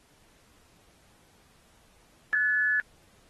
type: tone pair together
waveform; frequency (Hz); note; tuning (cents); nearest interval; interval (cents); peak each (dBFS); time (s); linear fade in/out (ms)
sine; 1480.6 / 1718; F#6 / A6; +1 / -42; minor third; 257; -30 / -23; 2.33-2.8; 0
effects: pink hiss -62 dBFS RMS until 3.29 s + AAC 32 kbps